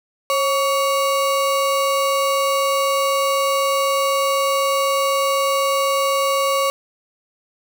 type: ring-modulated tone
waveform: square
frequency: 838 Hz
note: G#5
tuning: 15 cents sharp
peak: -14 dBFS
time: 0.3-6.7 s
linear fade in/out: 0 ms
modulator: 294 Hz
effects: none